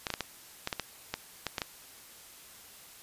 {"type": "clicks", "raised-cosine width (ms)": 0.2, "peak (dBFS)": -14, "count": 11, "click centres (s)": [0.068, 0.103, 0.139, 0.207, 0.674, 0.728, 0.797, 1.14, 1.467, 1.582, 1.618], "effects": ["white hiss -52 dBFS RMS until 3.02 s", "resampled to 32000 Hz"]}